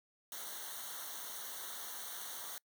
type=noise with comb filter; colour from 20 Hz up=white; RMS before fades=-45 dBFS; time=0.32-2.58 s; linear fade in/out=0 ms; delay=0.4 ms; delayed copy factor=-1; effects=noise-tail reverb RT60 0.1 s tail -25 dB re dry